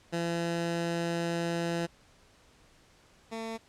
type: tone pair in turn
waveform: 15% pulse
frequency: 169.4 / 225.3 Hz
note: E3 / A3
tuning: +48 / +41 cents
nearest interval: perfect fourth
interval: 493 cents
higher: second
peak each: -23 / -29 dBFS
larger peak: first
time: 0.12-1.87 / 3.31-3.58 s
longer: first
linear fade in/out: 20 ms
effects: pink hiss -61 dBFS RMS until 3.68 s + low-pass 8000 Hz 12 dB/octave